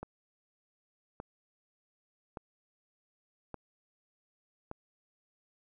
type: click train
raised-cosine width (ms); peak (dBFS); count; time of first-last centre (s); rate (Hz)
1; -26; 5; 0.03-4.714; 0.854
effects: none